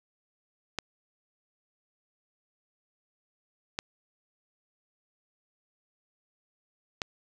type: clicks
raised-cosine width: 0.2 ms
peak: -13 dBFS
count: 3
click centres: 0.787 / 3.789 / 7.018 s
effects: none